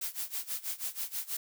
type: noise with tremolo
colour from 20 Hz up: blue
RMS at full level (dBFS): -34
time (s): 0.01-1.37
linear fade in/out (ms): 5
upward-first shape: sine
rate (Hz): 6.2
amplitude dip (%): 90
effects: none